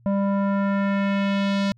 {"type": "tone with low-pass filter sweep", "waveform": "square", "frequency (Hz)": 198.2, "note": "G3", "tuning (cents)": 19, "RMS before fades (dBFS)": -22, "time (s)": [0.06, 1.72], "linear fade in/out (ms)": 0, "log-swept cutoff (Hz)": [760, 4700], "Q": 1.5, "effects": ["added 118 Hz sine -52 dBFS peak until 1.77 s"]}